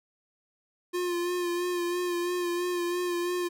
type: tone with vibrato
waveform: square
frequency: 352.4 Hz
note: F4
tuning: 16 cents sharp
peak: -28 dBFS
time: 0.93-3.49 s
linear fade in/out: 20 ms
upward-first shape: sine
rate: 3 Hz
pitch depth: 29 cents each way
effects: none